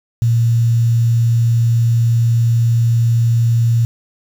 sine tone with quantisation, 116.54 Hz, A#2, in tune, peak -10 dBFS, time 0.22-3.85 s, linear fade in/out 0 ms, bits 6, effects none

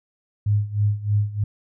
sine tone with tremolo, 103.83 Hz, G#2, in tune, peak -15 dBFS, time 0.46-1.44 s, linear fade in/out 5 ms, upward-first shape sine, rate 3.2 Hz, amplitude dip 85%, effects none

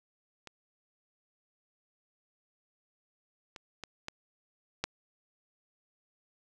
clicks, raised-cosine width 0.2 ms, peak -28 / -27 / -23 / -20 / -13 dBFS, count 5, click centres 0.473 / 3.562 / 3.837 / 4.084 / 4.84 s, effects none

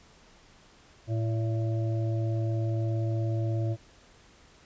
harmonic tone with a mistuned harmonic, 111.8 Hz, A2, 28 cents sharp, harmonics 1 / 3 / 5 / 6, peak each -26 / -36 / -40 / -42 dBFS, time 1.07-3.77 s, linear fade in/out 50 ms, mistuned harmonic 5, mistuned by +37 cents, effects pink hiss -57 dBFS RMS until 4.65 s + resampled to 16000 Hz

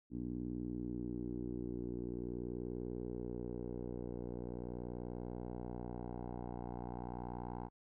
10% pulse tone with low-pass filter sweep, 60.4 Hz, B1, 38 cents flat, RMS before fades -43 dBFS, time 0.1-7.7 s, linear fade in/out 50 ms, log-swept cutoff 280 to 850 Hz, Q 3.2, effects none

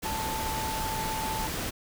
sine tone in noise, 880 Hz, A5, in tune, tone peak -32 dBFS, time 0.04-1.48 s, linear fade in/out 20 ms, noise pink, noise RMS -33 dBFS, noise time 0.02-1.71 s, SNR -2 dB, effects none

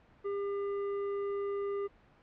sine tone with tanh clipping, 401.1 Hz, G4, 40 cents sharp, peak -34 dBFS, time 0.24-1.88 s, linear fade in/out 20 ms, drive 11 dB, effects pink hiss -62 dBFS RMS until 2.22 s + low-pass 2000 Hz 12 dB/octave

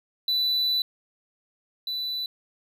triangle tone pair in turn, 3980 / 3980 Hz, B7 / B7, +13 / +13 cents, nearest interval unison, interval 0 cents, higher neither, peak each -20 / -26 dBFS, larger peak first, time 0.28-0.82 / 1.87-2.26 s, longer first, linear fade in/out 2 ms, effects none

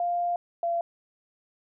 sine tone pair in turn, 699 / 683 Hz, F5 / F5, +1 / -39 cents, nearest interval unison, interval 40 cents, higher first, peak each -24 dBFS, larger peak neither, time 0-0.36 / 0.63-0.81 s, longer first, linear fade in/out 2 ms, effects none

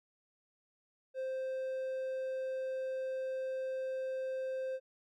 triangle tone, 523.3 Hz, C5, in tune, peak -33 dBFS, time 1.14-4.8 s, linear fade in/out 50 ms, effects none

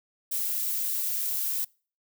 violet noise, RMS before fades -29 dBFS, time 0.31-1.65 s, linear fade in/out 10 ms, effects noise-tail reverb RT60 0.4 s tail -26 dB re dry

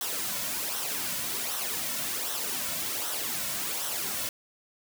white noise with flanger, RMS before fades -32 dBFS, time 0.01-4.29 s, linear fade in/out 2 ms, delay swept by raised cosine 0.42 to 2.52 ms, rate 1.3 Hz, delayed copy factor -0.6, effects none

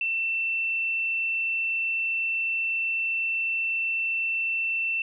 sine tone, 2683 Hz, E7, 30 cents sharp, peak -24 dBFS, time 0.01-5.02 s, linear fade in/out 2 ms, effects none

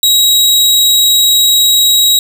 sawtooth tone, 3831 Hz, A#7, 47 cents sharp, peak -3 dBFS, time 0.03-2.19 s, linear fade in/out 2 ms, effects none

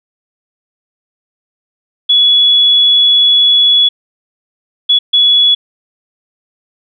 sine tone bursts at uneven times, 3391 Hz, G#7, 35 cents sharp, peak -5 dBFS, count 3, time 2.09-3.89 / 4.89-4.99 / 5.13-5.55 s, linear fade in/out 10 ms, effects none

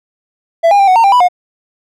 triangle tone with pitch steps, 667 / 809 / 789 / 742 / 914 / 792 / 988 / 718 Hz, E5 / G#5 / G5 / F#5 / A#5 / G5 / B5 / F5, +20 / -46 / +11 / +5 / -34 / +18 / 0 / +48 cents, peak -3 dBFS, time 0.63-1.286 s, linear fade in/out 20 ms, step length 82 ms, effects none

